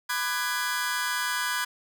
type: chord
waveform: sawtooth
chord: G# half-diminished seventh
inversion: first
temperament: just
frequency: 996.7 / 1196.1 / 1495.1 / 1661.2 Hz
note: B5 / D6 / F#6 / G#6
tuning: +16 / +31 / +18 / 0 cents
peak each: -28 / -32 / -28 / -27 dBFS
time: 0.09-1.65 s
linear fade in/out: 10 ms
effects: none